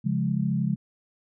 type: chord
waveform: sine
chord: Db major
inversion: none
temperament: equal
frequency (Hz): 138.59 / 174.61 / 207.7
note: Db3 / F3 / Ab3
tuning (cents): 0 / 0 / 0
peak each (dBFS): -27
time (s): 0.04-0.76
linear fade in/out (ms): 20
effects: none